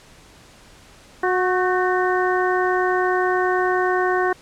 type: harmonic tone with a mistuned harmonic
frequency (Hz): 365.9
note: F#4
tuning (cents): -19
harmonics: 1 / 2 / 3 / 4 / 5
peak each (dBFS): -20 / -23 / -25 / -26 / -27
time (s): 1.23-4.33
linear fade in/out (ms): 5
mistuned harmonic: 4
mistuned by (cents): +53
effects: pink hiss -48 dBFS RMS until 4.41 s + low-pass 9000 Hz 12 dB/octave